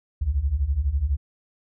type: beating tone pair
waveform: sine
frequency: 62.6 / 74.6 Hz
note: B1 / D2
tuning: +24 / +28 cents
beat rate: 12 Hz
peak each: -25 / -22 dBFS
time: 0.21-1.17 s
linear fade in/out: 10 ms
effects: none